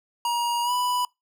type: tone with pitch glide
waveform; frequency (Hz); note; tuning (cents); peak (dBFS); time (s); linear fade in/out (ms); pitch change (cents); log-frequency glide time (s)
square; 950 to 988.1; A#5 to B5; +33 to +1; -23; 0.25-1.05; 2; +68; 0.63-0.72
effects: noise-tail reverb RT60 0.2 s tail -25 dB re dry